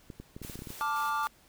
clicks, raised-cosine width 3 ms, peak -29 dBFS, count 11, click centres 0.102 / 0.2 / 0.365 / 0.417 / 0.449 / 0.498 / 0.556 / 0.591 / 0.621 / 0.672 / 0.704 s
white noise with tremolo, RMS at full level -46 dBFS, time 0.42-1.28 s, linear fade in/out 10 ms, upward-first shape square, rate 3.7 Hz, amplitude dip 45%
triangle chord, D minor, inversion second, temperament just, 881 / 1174.7 / 1409.6 Hz, A5 / D6 / F6, +2 / 0 / +16 cents, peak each -31 / -29 / -34 dBFS, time 0.81-1.27 s, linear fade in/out 0 ms
effects pink hiss -61 dBFS RMS until 1.48 s

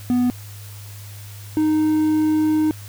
triangle tone pair in turn, 246.9 / 309.3 Hz, B3 / D#4, 0 / -10 cents, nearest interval major third, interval 390 cents, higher second, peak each -13 dBFS, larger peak neither, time 0.1-0.3 / 1.57-2.71 s, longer second, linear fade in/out 0 ms, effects added 102 Hz sine -35 dBFS peak until 2.88 s + white hiss -43 dBFS RMS until 2.88 s

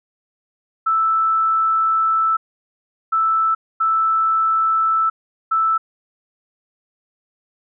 sine tone bursts at uneven times, 1318.5 Hz, E6, in tune, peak -14 dBFS, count 4, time 0.86-2.37 / 3.12-3.55 / 3.8-5.1 / 5.51-5.78 s, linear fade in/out 10 ms, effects none

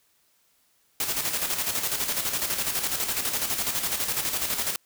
white noise with tremolo, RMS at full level -26 dBFS, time 1-4.76 s, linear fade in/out 2 ms, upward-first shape square, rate 12 Hz, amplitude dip 50%, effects white hiss -66 dBFS RMS until 4.85 s

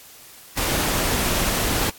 pink noise, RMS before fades -22 dBFS, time 0.57-1.9 s, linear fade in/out 5 ms, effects white hiss -45 dBFS RMS until 1.98 s + AAC 64 kbps

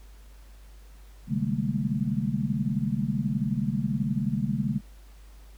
sine tone cluster, 132.1 / 150.7 / 195.4 / 207.4 / 226 Hz, C3 / D3 / G3 / G#3 / A3, +17 / +45 / -5 / -2 / +47 cents, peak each -31 dBFS, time 1.27-4.81 s, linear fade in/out 50 ms, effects added 50 Hz sine -46 dBFS peak until 5.57 s + pink hiss -59 dBFS RMS until 5.57 s

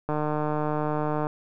click train, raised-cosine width 1 ms, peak -14 dBFS, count 179, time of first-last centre 0.09-1.269 s, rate 151 Hz, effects none

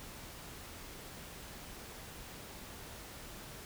silence, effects pink hiss -49 dBFS RMS until 3.65 s

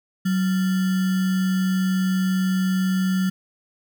sine tone with sample-and-hold, 187.2 Hz, F#3, 20 cents sharp, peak -18 dBFS, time 0.25-3.3 s, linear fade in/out 10 ms, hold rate 1575 Hz, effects none

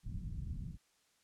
pink low-pass noise, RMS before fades -42 dBFS, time 0.03-0.78 s, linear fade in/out 50 ms, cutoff 170 Hz, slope 24 dB/octave, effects white hiss -73 dBFS RMS until 1.23 s + low-pass 9000 Hz 12 dB/octave

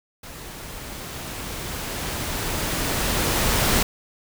pink noise with level ramp, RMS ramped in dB -39 to -19 dBFS, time 0.23-3.83 s, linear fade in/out 5 ms, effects none

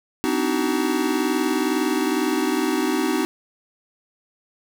square tone cluster, 254.6 / 297.1 / 316.7 / 379 Hz, C4 / D4 / D#4 / F#4, -47 / +20 / +31 / +42 cents, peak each -26 dBFS, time 0.24-3.25 s, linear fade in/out 0 ms, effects none

